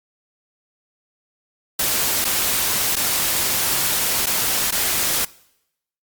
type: noise with dropouts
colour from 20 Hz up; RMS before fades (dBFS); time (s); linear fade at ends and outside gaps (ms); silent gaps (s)
white; -20; 1.79-5.25; 5; 2.245-2.25 / 2.956-2.965 / 4.26-4.267 / 4.709-4.722
effects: noise-tail reverb RT60 0.8 s tail -22 dB re dry + Opus 48 kbps